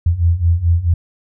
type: beating tone pair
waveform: sine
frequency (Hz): 82.41 / 87.01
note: E2 / F2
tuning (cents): 0 / -6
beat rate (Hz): 4.6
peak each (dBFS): -16 / -13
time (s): 0.06-0.94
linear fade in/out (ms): 5
effects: none